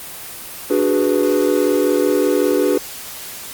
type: chord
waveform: triangle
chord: G# half-diminished seventh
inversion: second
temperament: equal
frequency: 293.7 / 370 / 415.3 / 493.9 Hz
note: D4 / F#4 / G#4 / B4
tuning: 0 / 0 / 0 / 0 cents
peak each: -17 dBFS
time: 0.7-2.78 s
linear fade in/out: 5 ms
effects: white hiss -32 dBFS RMS until 3.53 s + Opus 24 kbps